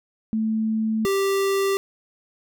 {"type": "tone pair in turn", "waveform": ["sine", "square"], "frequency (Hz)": [220, 392], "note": ["A3", "G4"], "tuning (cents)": [0, 0], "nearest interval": "minor seventh", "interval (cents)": 1000, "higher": "second", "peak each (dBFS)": -20, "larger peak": "neither", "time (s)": [[0.33, 1.05], [1.05, 1.77]], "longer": "neither", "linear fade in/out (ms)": 0, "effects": []}